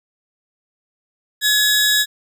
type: tone pair together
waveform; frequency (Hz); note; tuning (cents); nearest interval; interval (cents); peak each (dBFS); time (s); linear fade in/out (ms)
sawtooth; 1694 / 3803; G#6 / A#7; +34 / +34; octave + major second; 1400; -13; 1.41-2.06; 50
effects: none